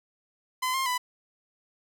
sawtooth tone with pitch steps, 1021 / 1061 / 996 Hz, C6 / C6 / B5, -43 / +24 / +14 cents, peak -22 dBFS, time 0.62-0.98 s, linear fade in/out 10 ms, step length 120 ms, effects none

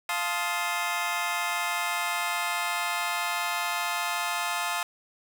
20% pulse chord, F dominant seventh, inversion none, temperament just, 698.5 / 873.1 / 1047.7 / 1257.2 Hz, F5 / A5 / C6 / Eb6, 0 / -14 / +2 / +18 cents, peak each -28 dBFS, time 0.09-4.83 s, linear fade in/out 2 ms, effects none

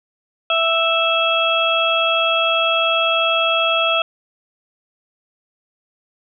harmonic tone, 659.3 Hz, E5, in tune, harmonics 1 / 2 / 4 / 5, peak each -20 / -20 / -20 / -20 dBFS, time 0.5-4.02 s, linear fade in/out 2 ms, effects none

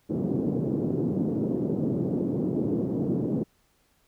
white band-pass noise, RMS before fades -27 dBFS, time 0.09-3.44 s, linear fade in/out 20 ms, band 130 to 370 Hz, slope 24 dB/octave, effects pink hiss -67 dBFS RMS until 4.07 s

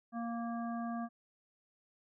harmonic tone, 233.1 Hz, A#3, in tune, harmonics 1 / 3 / 5 / 7, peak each -37 / -42 / -46 / -53 dBFS, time 0.12-1.09 s, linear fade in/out 50 ms, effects none

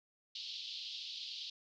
white band-pass noise, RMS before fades -45 dBFS, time 0.35-1.5 s, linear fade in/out 5 ms, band 3000 to 4700 Hz, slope 48 dB/octave, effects none

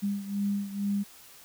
sine beating tone pair, 200.6 / 202.8 Hz, G3 / G#3, +40 / -41 cents, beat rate 2.2 Hz, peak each -29 / -33 dBFS, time 0.02-1.04 s, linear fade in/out 20 ms, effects white hiss -52 dBFS RMS until 1.44 s

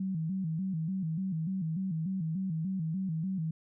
sine tone with vibrato, 174.61 Hz, F3, in tune, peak -30 dBFS, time 0-3.51 s, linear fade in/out 5 ms, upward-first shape square, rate 3.4 Hz, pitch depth 150 cents each way, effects none

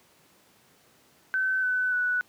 sine tone with pitch steps, 1530 / 1504.6 / 1479.6 Hz, G6 / F#6 / F#6, -42 / +29 / 0 cents, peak -23 dBFS, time 1.34-2.21 s, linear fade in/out 0 ms, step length 290 ms, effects pink hiss -60 dBFS RMS until 2.28 s + high-pass 150 Hz 12 dB/octave

